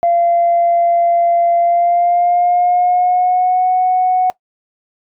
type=tone with pitch glide; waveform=sine; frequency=688 to 737.4 Hz; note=F5 to F#5; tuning=-26 to -6 cents; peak=-9 dBFS; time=0.03-4.3 s; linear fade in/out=0 ms; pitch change=+120 cents; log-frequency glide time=1.58-3.68 s; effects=noise-tail reverb RT60 0.1 s tail -20 dB re dry + tanh soft clip ceiling -5 dBFS